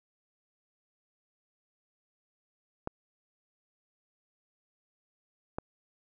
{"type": "clicks", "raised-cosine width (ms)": 1, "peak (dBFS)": -19, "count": 2, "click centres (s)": [2.874, 5.585], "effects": []}